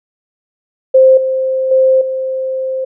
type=tone with level steps; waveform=sine; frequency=524 Hz; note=C5; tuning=2 cents sharp; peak=-3 / -12 / -6 / -15 dBFS; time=0.94-2.85 s; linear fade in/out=10 ms; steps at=1.17 / 1.71 / 2.01 s; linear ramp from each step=5 ms; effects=none

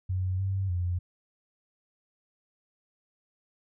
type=tone with pitch steps; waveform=sine; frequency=92.7 / 96.4 / 88.7 Hz; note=F#2 / G2 / F2; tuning=+4 / -28 / +27 cents; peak=-26 dBFS; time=0.09-0.99 s; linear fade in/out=10 ms; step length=300 ms; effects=none

